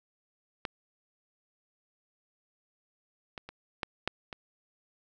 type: clicks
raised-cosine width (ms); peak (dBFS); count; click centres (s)
0.3; -16 / -23 / -27 / -15 / -12 / -23; 6; 0.652 / 3.378 / 3.49 / 3.832 / 4.076 / 4.328
effects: none